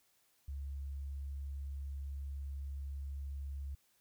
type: tone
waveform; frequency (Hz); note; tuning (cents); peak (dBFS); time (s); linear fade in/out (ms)
sine; 69.5; C#2; +5; -39; 0.48-3.75; 5
effects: white hiss -73 dBFS RMS until 4 s